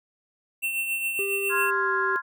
square tone with tremolo, 2700 Hz, E7, 41 cents sharp, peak -24 dBFS, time 0.62-1.71 s, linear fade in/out 20 ms, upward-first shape triangle, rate 7.3 Hz, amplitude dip 50%
triangle tone with pitch glide, 396.9 to 385.4 Hz, G4 to G4, +22 to -29 cents, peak -27 dBFS, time 1.19-2.16 s, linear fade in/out 0 ms, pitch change -51 cents, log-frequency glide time 1.64-1.94 s
sine chord, F minor, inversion second, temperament equal, 1046.5 / 1396.9 / 1661.2 Hz, C6 / F6 / Ab6, 0 / 0 / 0 cents, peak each -27 dBFS, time 1.49-2.22 s, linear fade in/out 50 ms
effects none

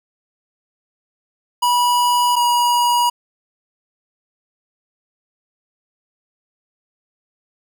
square tone pair in turn, 974 / 963.4 Hz, B5 / B5, -24 / -43 cents, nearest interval unison, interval 19 cents, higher first, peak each -14 dBFS, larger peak neither, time 1.62-2.36 / 2.36-3.1 s, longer neither, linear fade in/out 10 ms, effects none

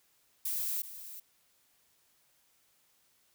violet noise with echo, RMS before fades -34 dBFS, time 0.45-0.82 s, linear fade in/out 5 ms, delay 380 ms, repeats 1, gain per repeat -12 dB, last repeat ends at 1.2 s, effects white hiss -70 dBFS RMS until 3.34 s

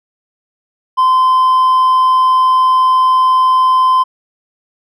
sine tone with hard clipping, 1031 Hz, C6, 26 cents flat, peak -8 dBFS, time 0.97-4.04 s, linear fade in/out 20 ms, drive 2 dB, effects none

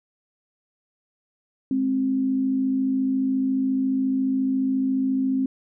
sine tone pair together, 210 / 264.3 Hz, G#3 / C4, +19 / +18 cents, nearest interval major third, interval 399 cents, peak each -30 / -20 dBFS, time 1.71-5.46 s, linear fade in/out 2 ms, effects none

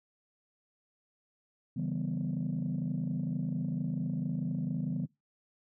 sine chord, C# half-diminished seventh, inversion none, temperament equal with one note detuned, 140.44 / 164.81 / 196 / 246.9 Hz, C#3 / E3 / G3 / B3, +23 / 0 / 0 / 0 cents, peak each -35 / -34 / -37 / -36 dBFS, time 1.76-5.06 s, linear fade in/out 10 ms, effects noise-tail reverb RT60 0.2 s tail -21 dB re dry + tanh soft clip ceiling -25 dBFS

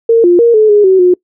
sine tone with pitch steps, 458.6 / 350.8 / 468.4 / 431.2 / 414.5 / 378.1 / 360 Hz, A#4 / F4 / A#4 / A4 / G#4 / F#4 / F#4, -28 / +8 / +8 / -35 / -3 / +38 / -47 cents, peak -3 dBFS, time 0.09-1.14 s, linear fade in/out 5 ms, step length 150 ms, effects noise-tail reverb RT60 0.1 s tail -24 dB re dry

